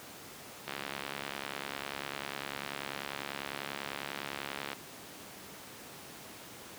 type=click train; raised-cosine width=0.3 ms; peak=-20 dBFS; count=285; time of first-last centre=0.68-4.731 s; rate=70.1 Hz; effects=pink hiss -48 dBFS RMS until 6.78 s + high-pass 150 Hz 12 dB/octave